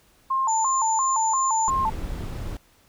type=tone with vibrato; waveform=sine; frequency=969 Hz; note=B5; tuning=33 cents flat; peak=-20 dBFS; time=0.3-1.9 s; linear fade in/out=10 ms; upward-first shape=square; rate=2.9 Hz; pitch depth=160 cents each way
type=tone; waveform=sine; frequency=7040 Hz; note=A8; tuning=in tune; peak=-26 dBFS; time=0.48-1.7 s; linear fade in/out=5 ms
type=noise; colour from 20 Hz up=brown; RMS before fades=-31 dBFS; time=1.68-2.57 s; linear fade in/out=2 ms
effects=pink hiss -59 dBFS RMS until 2.88 s